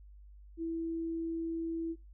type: tone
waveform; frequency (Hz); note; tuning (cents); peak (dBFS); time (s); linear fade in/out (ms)
sine; 329.6; E4; 0; -33; 0.57-1.96; 50
effects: noise-tail reverb RT60 0.2 s tail -21 dB re dry + added 50 Hz sine -51 dBFS peak until 2.13 s